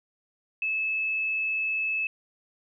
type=tone; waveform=sine; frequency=2605 Hz; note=E7; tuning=21 cents flat; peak=-25 dBFS; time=0.62-2.07 s; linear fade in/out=2 ms; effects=none